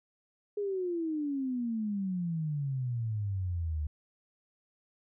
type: exponential sweep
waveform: sine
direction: down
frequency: 417.7 to 73.6 Hz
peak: -30 dBFS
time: 0.57-3.87 s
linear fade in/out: 5 ms
effects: none